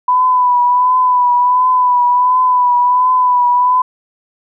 sine tone with vibrato, 994 Hz, B5, 11 cents sharp, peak -8 dBFS, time 0.08-3.82 s, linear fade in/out 5 ms, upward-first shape triangle, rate 1.4 Hz, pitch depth 39 cents each way, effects none

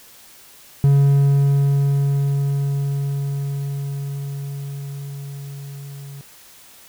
triangle tone with level ramp, 140 Hz, C#3, 18 cents sharp, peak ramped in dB -8 to -31 dBFS, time 0.84-6.21 s, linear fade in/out 0 ms, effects white hiss -46 dBFS RMS until 6.88 s

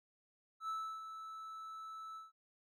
triangle tone with ADSR envelope, 1311 Hz, E6, 10 cents flat, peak -35 dBFS, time 0.6-2.32 s, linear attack 86 ms, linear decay 320 ms, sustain -9 dB, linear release 160 ms, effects none

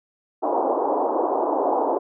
white band-pass noise, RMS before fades -22 dBFS, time 0.42-1.99 s, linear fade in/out 20 ms, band 290 to 940 Hz, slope 48 dB/octave, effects none

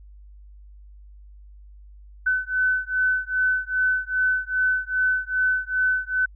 sine beating tone pair, 1510 / 1512.5 Hz, F#6 / F#6, +35 / +38 cents, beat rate 2.5 Hz, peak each -23 dBFS, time 2.26-6.26 s, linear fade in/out 10 ms, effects added 50 Hz sine -43 dBFS peak until 6.35 s

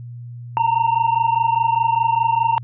triangle tone pair together, 905.1 / 930 Hz, A5 / A#5, +49 / -4 cents, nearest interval unison, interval 47 cents, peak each -16 dBFS, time 0.57-2.58 s, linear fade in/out 0 ms, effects added 120 Hz sine -31 dBFS peak until 2.63 s + resampled to 8000 Hz

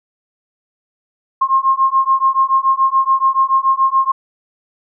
sine beating tone pair, 1065 / 1072 Hz, C6 / C6, +30 / +42 cents, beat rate 7 Hz, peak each -14 dBFS, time 1.41-4.12 s, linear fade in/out 10 ms, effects none

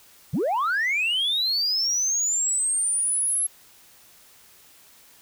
sine linear sweep, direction up, 110 to 11175 Hz, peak -19 dBFS, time 0.33-3.47 s, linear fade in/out 10 ms, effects tanh soft clip ceiling -19 dBFS + white hiss -53 dBFS RMS until 5.21 s

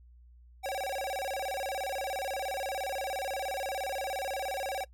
square tone with vibrato, 648 Hz, E5, 30 cents flat, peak -33 dBFS, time 0.63-4.85 s, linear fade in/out 20 ms, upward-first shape square, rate 17 Hz, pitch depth 290 cents each way, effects noise-tail reverb RT60 0.1 s tail -22 dB re dry + added 60 Hz sine -53 dBFS peak until 4.93 s

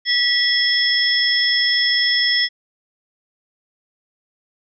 sine tone cluster, 1954 / 3337 / 5270 Hz, B6 / G#7 / E8, -19 / +8 / -1 cents, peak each -19 dBFS, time 0.05-2.49 s, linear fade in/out 50 ms, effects none

